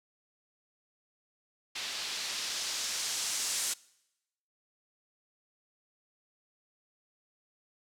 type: noise with low-pass filter sweep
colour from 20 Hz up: blue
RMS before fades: -35 dBFS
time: 1.75-3.74 s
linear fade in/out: 10 ms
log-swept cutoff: 3800 to 7700 Hz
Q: 1.2
effects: noise-tail reverb RT60 0.9 s tail -23 dB re dry